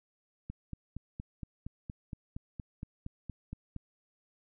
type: click train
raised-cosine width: 5 ms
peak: -27 dBFS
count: 15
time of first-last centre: 0.5-3.763 s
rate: 4.29 Hz
effects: none